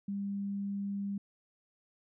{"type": "tone", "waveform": "sine", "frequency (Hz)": 199.7, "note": "G3", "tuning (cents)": 32, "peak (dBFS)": -33, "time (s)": [0.08, 1.18], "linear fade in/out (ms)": 5, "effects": []}